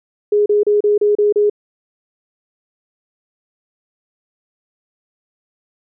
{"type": "tone bursts", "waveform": "sine", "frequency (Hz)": 415.3, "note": "G#4", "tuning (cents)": 0, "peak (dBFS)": -10, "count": 7, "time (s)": [0.32, 1.498], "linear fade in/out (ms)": 5, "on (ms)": 140, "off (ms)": 33, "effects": []}